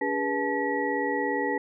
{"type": "tone cluster", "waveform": "sine", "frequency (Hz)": [285.7, 408.3, 485.5, 865, 1924], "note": ["D4", "G#4", "B4", "A5", "B6"], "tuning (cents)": [-48, -29, -30, -30, -46], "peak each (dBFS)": -31, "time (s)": [0.01, 1.58], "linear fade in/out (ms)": 5, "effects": []}